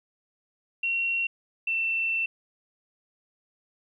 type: tone pair in turn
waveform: sine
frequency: 2734 / 2684 Hz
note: F7 / E7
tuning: -37 / +31 cents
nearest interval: unison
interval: 32 cents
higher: first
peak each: -24 dBFS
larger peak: neither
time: 0.83-1.27 / 1.67-2.26 s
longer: second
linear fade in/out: 5 ms
effects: 11-bit